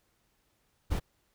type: noise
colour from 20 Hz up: brown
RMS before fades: -28 dBFS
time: 0.9-1 s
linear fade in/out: 20 ms
effects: pink hiss -73 dBFS RMS until 1.34 s